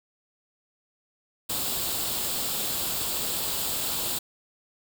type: noise with comb filter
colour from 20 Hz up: white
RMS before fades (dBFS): -29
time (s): 1.49-4.19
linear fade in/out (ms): 10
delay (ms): 0.25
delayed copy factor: +0.55
effects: none